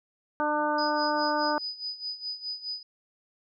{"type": "harmonic tone", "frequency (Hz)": 299.4, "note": "D4", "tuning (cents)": 33, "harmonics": [1, 2, 3, 4, 5], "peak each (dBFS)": [-32, -30, -28, -32, -33], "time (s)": [0.4, 1.58], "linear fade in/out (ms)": 0}
{"type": "tone with tremolo", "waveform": "sine", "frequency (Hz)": 4978, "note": "D#8", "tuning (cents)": 0, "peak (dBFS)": -30, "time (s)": [0.78, 2.83], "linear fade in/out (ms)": 5, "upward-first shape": "sine", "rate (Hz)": 4.8, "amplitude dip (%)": 80}
{"effects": []}